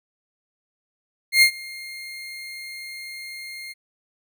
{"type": "tone with ADSR envelope", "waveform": "30% pulse", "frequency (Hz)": 2124, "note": "C7", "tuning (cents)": 25, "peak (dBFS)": -7, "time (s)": [1.32, 3.74], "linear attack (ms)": 100, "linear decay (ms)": 86, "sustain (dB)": -24, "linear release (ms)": 27, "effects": []}